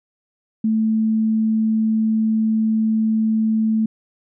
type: tone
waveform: sine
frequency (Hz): 220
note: A3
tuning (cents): 0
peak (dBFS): -15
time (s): 0.64-3.86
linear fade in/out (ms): 5
effects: none